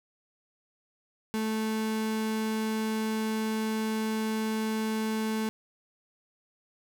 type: tone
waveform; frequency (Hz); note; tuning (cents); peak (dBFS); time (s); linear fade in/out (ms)
35% pulse; 219; A3; -8; -26; 1.34-5.49; 0
effects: none